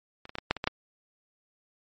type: clicks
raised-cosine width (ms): 0.3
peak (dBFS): -26 / -26 / -18 / -16 / -7 / -19 / -14 / -9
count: 8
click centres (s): 0.254 / 0.294 / 0.354 / 0.385 / 0.51 / 0.567 / 0.641 / 0.674
effects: MP3 32 kbps